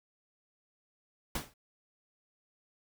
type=noise with exponential decay; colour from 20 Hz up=pink; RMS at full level=-31 dBFS; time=1.35-1.54 s; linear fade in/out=5 ms; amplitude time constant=41 ms; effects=none